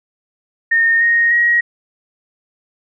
sine tone with pitch steps, 1834 / 1863.9 / 1894.3 Hz, A#6 / A#6 / A#6, -29 / -1 / +27 cents, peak -10 dBFS, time 0.71-1.61 s, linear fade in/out 10 ms, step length 300 ms, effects none

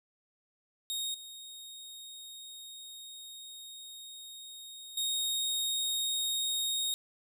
sawtooth tone with level steps, 3729 Hz, A#7, in tune, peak -30 / -42 / -27 dBFS, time 0.9-6.94 s, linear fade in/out 0 ms, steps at 1.14 / 4.97 s, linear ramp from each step 5 ms, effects none

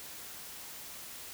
silence, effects white hiss -46 dBFS RMS until 1.33 s

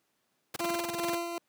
pink noise bursts, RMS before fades -34 dBFS, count 13, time 0.54-1.151 s, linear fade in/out 5 ms, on 23 ms, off 26 ms
20% pulse tone with tremolo, 341.9 Hz, F4, 37 cents flat, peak -24 dBFS, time 0.6-1.38 s, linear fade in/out 0 ms, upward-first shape sine, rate 2.5 Hz, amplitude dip 50%
effects pink hiss -75 dBFS RMS until 1.48 s + high-pass 200 Hz 12 dB/octave

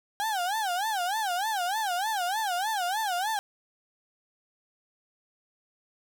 35% pulse tone with vibrato, 790 Hz, G5, 13 cents sharp, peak -25 dBFS, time 0.2-3.39 s, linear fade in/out 0 ms, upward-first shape sine, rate 3.3 Hz, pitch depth 210 cents each way, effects none

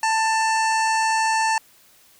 harmonic tone with a mistuned harmonic, 887 Hz, A5, 14 cents sharp, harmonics 1 / 2 / 3 / 5 / 6 / 7 / 8 / 9 / 10, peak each -19 / -25 / -29 / -33 / -35 / -36 / -37 / -38 / -39 dBFS, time 0.03-1.58 s, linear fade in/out 2 ms, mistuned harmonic 6, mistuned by +67 cents, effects white hiss -54 dBFS RMS until 2.19 s

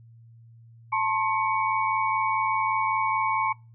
sine tone cluster, 882 / 967 / 1071 / 2246 Hz, A5 / B5 / C6 / C#7, +4 / -37 / +40 / +22 cents, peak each -27 / -33 / -25 / -30 dBFS, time 0.92-3.53 s, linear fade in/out 10 ms, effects noise-tail reverb RT60 0.3 s tail -24 dB re dry + added 115 Hz sine -48 dBFS peak until 3.74 s

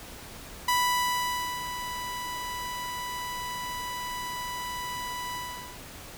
sawtooth tone with ADSR envelope, 987.8 Hz, B5, in tune, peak -18 dBFS, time 0.68-5.81 s, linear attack 5 ms, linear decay 900 ms, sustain -11 dB, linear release 450 ms, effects pink hiss -44 dBFS RMS until 6.17 s

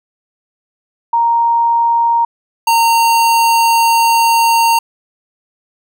sine / square tone pair in turn, 932.3 / 920.5 Hz, A#5 / A#5, 0 / -22 cents, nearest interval unison, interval 22 cents, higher first, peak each -9 dBFS, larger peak neither, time 1.13-2.25 / 2.67-4.79 s, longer second, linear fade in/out 5 ms, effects none

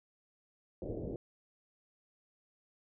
white low-pass noise, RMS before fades -40 dBFS, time 0.82-1.16 s, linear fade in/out 2 ms, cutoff 560 Hz, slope 48 dB/octave, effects none

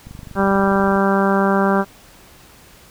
click train, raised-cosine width 5 ms, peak -23 dBFS, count 23, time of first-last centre 0.07-0.961 s, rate 24.7 Hz
harmonic tone, 196 Hz, G3, in tune, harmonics 1 / 2 / 3 / 4 / 5 / 6 / 7 / 8, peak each -17 / -20 / -22 / -23 / -24 / -25 / -25 / -26 dBFS, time 0.35-1.85 s, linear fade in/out 50 ms
effects pink hiss -46 dBFS RMS until 2.9 s

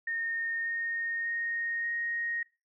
sine tone with pitch steps, 1837 / 1847.6 / 1858.3 / 1869.1 Hz, A#6 / A#6 / A#6 / A#6, -26 / -16 / -6 / +4 cents, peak -30 dBFS, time 0.07-2.43 s, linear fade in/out 5 ms, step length 590 ms, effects noise-tail reverb RT60 0.3 s tail -22 dB re dry

